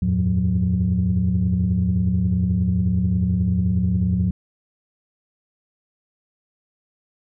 sine tone cluster, 82.6 / 93.8 / 110.3 / 181.4 Hz, E2 / F#2 / A2 / F#3, +4 / +24 / +5 / -34 cents, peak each -22 / -25 / -23 / -19 dBFS, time 0.02-4.31 s, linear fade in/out 5 ms, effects tanh soft clip ceiling -10 dBFS

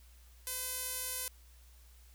sawtooth tone with band-pass filter, 509 Hz, C5, 48 cents flat, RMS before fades -39 dBFS, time 0.47-1.28 s, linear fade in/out 0 ms, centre 12000 Hz, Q 1.3, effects added 60 Hz sine -56 dBFS peak until 2.14 s + white hiss -65 dBFS RMS until 2.14 s

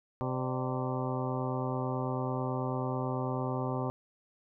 harmonic tone with a mistuned harmonic, 129 Hz, C3, 24 cents flat, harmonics 1 / 2 / 3 / 4 / 5 / 6 / 7 / 8 / 9, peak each -34 / -37 / -39 / -40 / -41 / -42 / -42 / -43 / -44 dBFS, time 0.21-3.9 s, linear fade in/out 0 ms, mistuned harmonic 5, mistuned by -110 cents, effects none

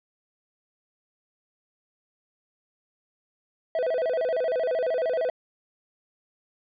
triangle tone with vibrato, 572 Hz, D5, 46 cents flat, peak -21 dBFS, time 3.75-5.3 s, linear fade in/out 2 ms, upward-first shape square, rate 13 Hz, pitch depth 220 cents each way, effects resampled to 11025 Hz

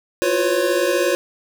square tone cluster, 342.1 / 358.4 / 502 / 554 Hz, F4 / F4 / B4 / C#5, -36 / +45 / +28 / -1 cents, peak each -27 / -22 / -23 / -21 dBFS, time 0.22-1.15 s, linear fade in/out 0 ms, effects 8-bit

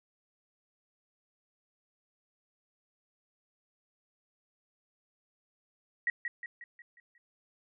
sine tone with echo, 1909 Hz, A#6, 41 cents sharp, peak -26 dBFS, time 6.07-6.1 s, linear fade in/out 2 ms, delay 180 ms, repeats 6, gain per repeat -6 dB, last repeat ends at 7.18 s, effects none

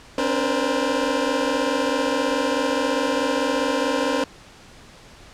25% pulse tone cluster, 266.7 / 291.4 / 474.9 / 518 Hz, C4 / D4 / A#4 / C5, +33 / -13 / +32 / -17 cents, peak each -22 dBFS, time 0.18-4.24 s, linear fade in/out 2 ms, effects pink hiss -46 dBFS RMS until 5.33 s + low-pass 7000 Hz 12 dB/octave

